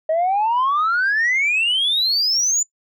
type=exponential sweep; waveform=sine; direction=up; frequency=622.3 to 7090 Hz; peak=-14 dBFS; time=0.09-2.63 s; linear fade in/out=5 ms; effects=noise-tail reverb RT60 0.1 s tail -21 dB re dry + tanh soft clip ceiling -13 dBFS